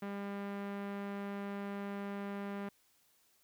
sawtooth tone with low-pass filter, 200.4 Hz, G3, 38 cents sharp, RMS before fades -41 dBFS, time 0.02-2.69 s, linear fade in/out 5 ms, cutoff 2000 Hz, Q 0.98, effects white hiss -71 dBFS RMS until 3.43 s

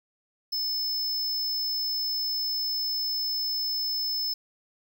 square tone, 5240 Hz, E8, 11 cents flat, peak -27 dBFS, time 0.52-4.34 s, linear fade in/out 10 ms, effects none

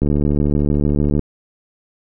click train, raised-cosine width 3 ms, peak -5 dBFS, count 87, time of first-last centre 0.02-1.193 s, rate 73.3 Hz, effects none

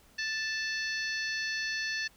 harmonic tone with a mistuned harmonic, 880 Hz, A5, in tune, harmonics 2 / 3 / 4 / 5 / 6 / 7, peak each -33 / -39 / -46 / -38 / -44 / -45 dBFS, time 0.18-2.08 s, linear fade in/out 10 ms, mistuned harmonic 7, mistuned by -57 cents, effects pink hiss -61 dBFS RMS until 2.16 s

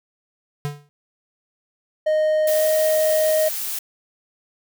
square tone with exponential decay, 145.4 Hz, D3, 17 cents flat, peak -21 dBFS, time 0.65-0.89 s, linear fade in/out 0 ms, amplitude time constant 51 ms
triangle tone with pitch glide, 619 to 624.4 Hz, D#5 to D#5, -9 to +6 cents, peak -14 dBFS, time 2.06-3.49 s, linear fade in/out 10 ms, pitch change +15 cents, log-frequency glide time 2.56-2.63 s
blue noise, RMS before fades -27 dBFS, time 2.47-3.79 s, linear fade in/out 5 ms
effects none

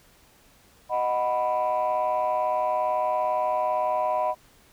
sine chord, B major, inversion first, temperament equal, 622.3 / 740 / 987.8 Hz, D#5 / F#5 / B5, 0 / 0 / 0 cents, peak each -25 / -26 / -25 dBFS, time 0.89-4.35 s, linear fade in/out 50 ms, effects tanh soft clip ceiling -17 dBFS + pink hiss -57 dBFS RMS until 4.72 s

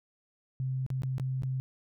sine tone with dropouts, 130.81 Hz, C3, in tune, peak -29 dBFS, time 0.6-1.6 s, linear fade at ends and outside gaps 0 ms, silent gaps 0.864-0.903 / 1.02-1.034 / 1.182-1.198 / 1.422-1.434 s, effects none

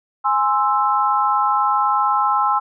sine chord, Ab augmented, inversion none, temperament equal, 830.6 / 1046.5 / 1318.5 Hz, Ab5 / C6 / E6, 0 / 0 / 0 cents, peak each -19 dBFS, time 0.24-2.6 s, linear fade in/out 20 ms, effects none

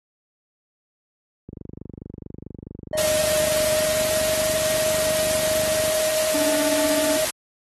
click train, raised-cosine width 3 ms, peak -22 dBFS, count 109, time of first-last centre 1.49-5.88 s, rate 24.6 Hz
triangle tone with pitch glide, 618 to 625.9 Hz, D#5 to D#5, -12 to +10 cents, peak -20 dBFS, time 2.93-7.25 s, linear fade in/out 2 ms, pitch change +22 cents, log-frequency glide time 3.59-4.17 s
white noise, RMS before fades -25 dBFS, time 2.97-7.31 s, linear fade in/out 10 ms
45% pulse tone with tremolo, 293.7 Hz, D4, in tune, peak -22 dBFS, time 6.34-7.17 s, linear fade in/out 5 ms, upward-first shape triangle, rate 16 Hz, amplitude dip 75%
effects high-pass 60 Hz 12 dB/octave + AAC 32 kbps

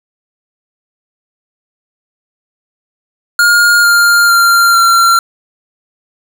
square tone with pitch steps, 1420 / 1402.9 / 1386 / 1369.3 Hz, F6 / F6 / F6 / F6, +28 / +7 / -14 / -35 cents, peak -6 dBFS, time 3.39-5.19 s, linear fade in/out 2 ms, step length 450 ms, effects none

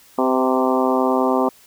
harmonic tone with a mistuned harmonic, 129.9 Hz, C3, 12 cents flat, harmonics 2 / 3 / 4 / 5 / 6 / 7 / 8 / 9, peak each -20 / -22 / -23 / -24 / -25 / -25 / -26 / -27 dBFS, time 0.18-1.49 s, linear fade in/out 5 ms, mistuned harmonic 4, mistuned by -20 cents, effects white hiss -50 dBFS RMS until 1.66 s

